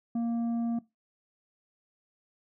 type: tone with tanh clipping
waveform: triangle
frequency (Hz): 233.1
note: A#3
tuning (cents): 0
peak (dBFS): -28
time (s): 0.15-0.79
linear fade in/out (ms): 5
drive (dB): 10
effects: noise-tail reverb RT60 0.2 s tail -19 dB re dry